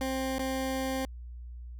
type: tone with dropouts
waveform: 20% pulse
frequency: 263.8 Hz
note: C4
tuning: 14 cents sharp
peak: -25 dBFS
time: 0.01-1.05 s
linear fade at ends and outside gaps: 1 ms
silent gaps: 0.383-0.393 s
effects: added 60 Hz sine -40 dBFS peak until 1.79 s